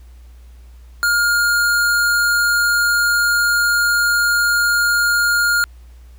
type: tone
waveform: square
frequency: 1416 Hz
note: F6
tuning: 23 cents sharp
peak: -14 dBFS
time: 1.03-5.64 s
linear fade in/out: 0 ms
effects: added 60 Hz sine -38 dBFS peak until 6.18 s + pink hiss -56 dBFS RMS until 6.18 s